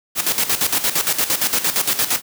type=noise with tremolo; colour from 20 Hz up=white; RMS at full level=-17 dBFS; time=0.15-2.22 s; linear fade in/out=50 ms; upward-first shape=square; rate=8.7 Hz; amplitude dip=70%; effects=high-pass 100 Hz 12 dB/octave